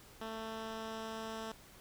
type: tone with low-pass filter sweep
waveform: 10% pulse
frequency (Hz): 222.2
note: A3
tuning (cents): +17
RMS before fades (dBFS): -43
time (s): 0.21-1.52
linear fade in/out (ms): 5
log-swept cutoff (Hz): 4100 to 7400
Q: 0.84
effects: pink hiss -58 dBFS RMS until 1.8 s